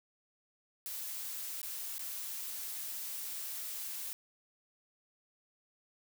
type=noise with dropouts; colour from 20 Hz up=blue; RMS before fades=-41 dBFS; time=0.86-4.13 s; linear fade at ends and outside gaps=0 ms; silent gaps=1.616-1.63 / 1.982-1.993 s; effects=none